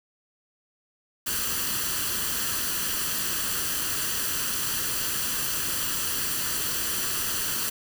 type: noise with comb filter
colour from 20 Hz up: white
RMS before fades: -28 dBFS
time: 1.26-7.7 s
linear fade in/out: 10 ms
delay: 0.67 ms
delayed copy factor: +0.6
effects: none